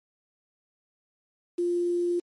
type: tone with quantisation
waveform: sine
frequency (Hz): 349.2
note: F4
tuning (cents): 0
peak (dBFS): -23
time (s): 1.58-2.2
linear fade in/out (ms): 10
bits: 8
effects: MP3 48 kbps